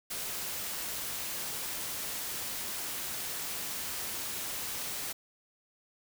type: noise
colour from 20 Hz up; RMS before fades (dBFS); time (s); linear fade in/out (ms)
white; -37; 0.1-5.13; 10
effects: none